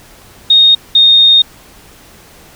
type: tone pair in turn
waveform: sine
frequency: 3712 / 3691 Hz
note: A#7 / A#7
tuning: -8 / -18 cents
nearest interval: unison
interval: 10 cents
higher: first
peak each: -3 dBFS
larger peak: neither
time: 0.5-0.75 / 0.95-1.42 s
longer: second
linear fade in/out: 5 ms
effects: pink hiss -40 dBFS RMS until 2.55 s

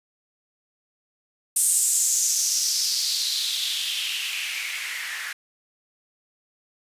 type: noise with band-pass filter sweep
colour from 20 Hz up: blue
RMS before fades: -25 dBFS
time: 1.56-5.33 s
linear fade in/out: 5 ms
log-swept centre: 8900 to 1700 Hz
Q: 3.9
effects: resampled to 32000 Hz

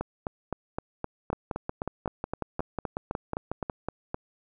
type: two click trains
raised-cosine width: 1 ms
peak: -16 / -16 dBFS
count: 14 / 17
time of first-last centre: 1.33-3.698 / 0.01-4.144 s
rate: 5.49 / 3.87 Hz
effects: none

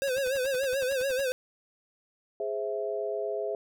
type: tone with vibrato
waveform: square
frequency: 528 Hz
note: C5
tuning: 16 cents sharp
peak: -27 dBFS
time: 0.02-1.32 s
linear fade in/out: 0 ms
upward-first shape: sine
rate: 6.9 Hz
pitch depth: 94 cents each way
type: noise bursts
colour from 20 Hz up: pink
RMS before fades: -45 dBFS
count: 13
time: 0.07-1.211 s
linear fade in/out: 5 ms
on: 25 ms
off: 68 ms
type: chord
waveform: sine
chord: Ab augmented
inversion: none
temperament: equal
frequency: 415.3 / 523.3 / 659.3 Hz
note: Ab4 / C5 / E5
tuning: 0 / 0 / 0 cents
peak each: -32 / -36 / -33 dBFS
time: 2.4-3.55 s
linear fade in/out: 2 ms
effects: none

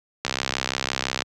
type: click train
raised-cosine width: 0.2 ms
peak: -5 dBFS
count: 65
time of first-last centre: 0.25-1.221 s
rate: 65.9 Hz
effects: high-pass 100 Hz 12 dB/octave

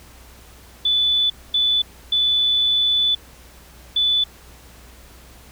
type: tone bursts at uneven times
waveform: sine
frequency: 3481 Hz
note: A7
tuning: 19 cents flat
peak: -15 dBFS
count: 4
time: 0.85-1.3 / 1.54-1.82 / 2.12-3.15 / 3.96-4.24 s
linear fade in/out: 5 ms
effects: added 61 Hz sine -46 dBFS peak until 5.51 s + pink hiss -47 dBFS RMS until 5.51 s

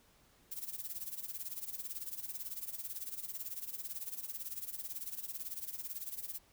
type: noise with tremolo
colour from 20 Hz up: violet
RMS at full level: -40 dBFS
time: 0.51-6.39 s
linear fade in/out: 10 ms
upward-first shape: sine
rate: 18 Hz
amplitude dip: 80%
effects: pink hiss -67 dBFS RMS until 6.52 s

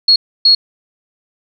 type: tone bursts at uneven times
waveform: sine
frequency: 4318 Hz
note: C#8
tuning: 46 cents flat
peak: -5 dBFS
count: 2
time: 0.08-0.16 / 0.45-0.55 s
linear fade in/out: 5 ms
effects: none

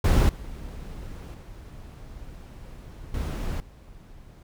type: noise with level steps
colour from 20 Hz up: brown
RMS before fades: -18 / -38 / -42 / -29 / -47 dBFS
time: 0.04-4.43 s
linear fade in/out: 5 ms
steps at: 0.29 / 1.34 / 3.14 / 3.6 s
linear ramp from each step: 2 ms
effects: none

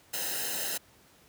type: noise with comb filter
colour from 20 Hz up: white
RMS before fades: -33 dBFS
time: 0.13-0.78 s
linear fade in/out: 10 ms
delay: 0.87 ms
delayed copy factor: -0.8
effects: pink hiss -60 dBFS RMS until 1.28 s + high-pass 60 Hz 12 dB/octave

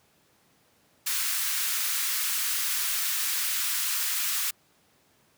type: high-pass noise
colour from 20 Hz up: white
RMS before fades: -28 dBFS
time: 1.06-4.51 s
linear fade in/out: 10 ms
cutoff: 1200 Hz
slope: 24 dB/octave
effects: pink hiss -64 dBFS RMS until 5.37 s + high-pass 100 Hz 12 dB/octave

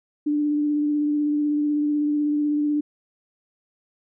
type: tone with vibrato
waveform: sine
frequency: 295.8 Hz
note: D4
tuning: 13 cents sharp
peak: -19 dBFS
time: 0.26-2.81 s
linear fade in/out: 10 ms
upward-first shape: triangle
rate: 16 Hz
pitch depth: 19 cents each way
effects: none

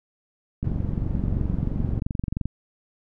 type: click train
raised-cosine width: 5 ms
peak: -14 dBFS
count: 43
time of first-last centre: 0.63-2.456 s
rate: 23 Hz
type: low-pass noise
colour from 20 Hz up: white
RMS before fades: -29 dBFS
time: 0.64-2 s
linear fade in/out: 5 ms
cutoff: 140 Hz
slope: 12 dB/octave
effects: none

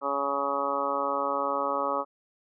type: harmonic tone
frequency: 140.2 Hz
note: C#3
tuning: 20 cents sharp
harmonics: 2 / 3 / 4 / 5 / 6 / 7 / 8 / 9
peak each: -38 / -37 / -31 / -41 / -34 / -36 / -31 / -32 dBFS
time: 0.01-2.05 s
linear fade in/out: 50 ms
effects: none

